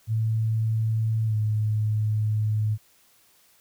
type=tone with pitch glide; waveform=sine; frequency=111.1 to 107.44 Hz; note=A2 to A2; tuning=+17 to -41 cents; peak=-21 dBFS; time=0.07-2.78 s; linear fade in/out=50 ms; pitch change=-58 cents; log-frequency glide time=1.26-1.35 s; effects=white hiss -60 dBFS RMS until 3.6 s